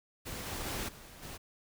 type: noise with level steps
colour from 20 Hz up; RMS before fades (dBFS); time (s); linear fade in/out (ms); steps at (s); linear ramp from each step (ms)
pink; -41 / -39 / -37 / -52 / -45; 0.25-1.38; 20; 0.46 / 0.66 / 0.88 / 1.22; 10
effects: none